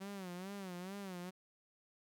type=tone with vibrato; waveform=sawtooth; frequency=188.5 Hz; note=F#3; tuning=32 cents sharp; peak=-40 dBFS; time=0-1.31 s; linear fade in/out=20 ms; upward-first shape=sine; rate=2.3 Hz; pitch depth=120 cents each way; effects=none